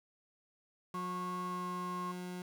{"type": "tone with pitch glide", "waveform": "sine", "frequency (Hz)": [1097, 1078.8], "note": ["C#6", "C#6"], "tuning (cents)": [-18, -47], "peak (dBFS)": -38, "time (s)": [0.94, 2.12], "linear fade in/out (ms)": 10, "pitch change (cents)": -29, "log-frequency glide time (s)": [1.46, 1.67]}
{"type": "tone", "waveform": "30% pulse", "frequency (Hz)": 180, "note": "F#3", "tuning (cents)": -47, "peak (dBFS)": -38, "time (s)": [0.94, 2.42], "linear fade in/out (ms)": 2}
{"effects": []}